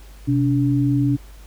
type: tone pair together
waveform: sine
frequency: 127.62 / 286.5 Hz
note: C3 / D4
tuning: -43 / -43 cents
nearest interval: octave + major second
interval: 1400 cents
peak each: -18 dBFS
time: 0.27-1.17 s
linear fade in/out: 20 ms
effects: added 50 Hz sine -39 dBFS peak until 1.46 s + pink hiss -50 dBFS RMS until 1.46 s